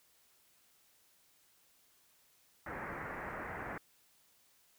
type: low-pass noise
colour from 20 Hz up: white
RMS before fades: -43 dBFS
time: 2.66-3.78 s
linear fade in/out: 5 ms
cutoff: 2000 Hz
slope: 48 dB/octave
effects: white hiss -69 dBFS RMS until 4.78 s